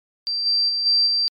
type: tone with level steps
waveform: sine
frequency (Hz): 4699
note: D8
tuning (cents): 0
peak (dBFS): -21 / -16 / -20 / -14 / -17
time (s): 0.27-1.28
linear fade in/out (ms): 0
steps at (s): 0.45 / 0.68 / 0.85 / 1.06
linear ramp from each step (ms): 20
effects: MP3 96 kbps